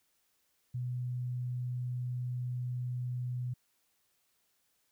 sine tone, 124.2 Hz, B2, 10 cents sharp, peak -33 dBFS, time 0.74-3.54 s, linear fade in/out 10 ms, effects white hiss -75 dBFS RMS until 4.91 s

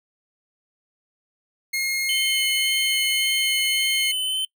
sawtooth tone, 2147 Hz, C7, 44 cents sharp, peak -19 dBFS, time 1.73-4.12 s, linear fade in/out 10 ms
square tone with vibrato, 3052 Hz, G7, 47 cents flat, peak -23 dBFS, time 2.09-4.45 s, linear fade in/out 2 ms, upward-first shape sine, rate 1.8 Hz, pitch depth 12 cents each way
effects noise-tail reverb RT60 0.1 s tail -23 dB re dry

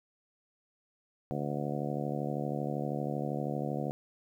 harmonic tone, 72.7 Hz, D2, 17 cents flat, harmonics 2 / 3 / 4 / 5 / 6 / 7 / 8 / 9 / 10, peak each -36 / -38 / -40 / -42 / -45 / -40 / -43 / -44 / -42 dBFS, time 1.31-3.91 s, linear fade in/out 0 ms, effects 11-bit

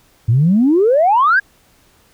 sine exponential sweep, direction up, 106.8 to 1670 Hz, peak -8 dBFS, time 0.28-1.4 s, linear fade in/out 10 ms, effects tanh soft clip ceiling -4 dBFS + pink hiss -53 dBFS RMS until 2.13 s

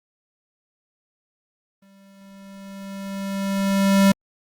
square tone with exponential growth, 196 Hz, G3, in tune, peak -12 dBFS, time 1.82-4.12 s, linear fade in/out 5 ms, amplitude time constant 500 ms, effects Opus 32 kbps

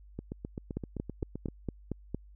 two click trains, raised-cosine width 3 ms, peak -20 / -24 dBFS, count 7 / 11, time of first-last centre 0.77-2.146 / 0.19-1.485 s, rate 4.36 / 7.72 Hz, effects added 50 Hz sine -51 dBFS peak until 2.35 s

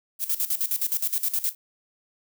violet noise with tremolo, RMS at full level -24 dBFS, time 0.19-1.55 s, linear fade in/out 50 ms, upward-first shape square, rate 9.6 Hz, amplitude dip 80%, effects none

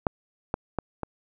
clicks, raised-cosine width 1 ms, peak -8 / -11 / -12 / -16 dBFS, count 4, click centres 0.068 / 0.541 / 0.787 / 1.033 s, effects none

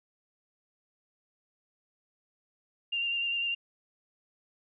sine tone with vibrato, 2781 Hz, F7, 8 cents flat, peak -28 dBFS, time 2.92-3.55 s, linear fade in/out 10 ms, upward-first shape square, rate 10 Hz, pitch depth 14 cents each way, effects none

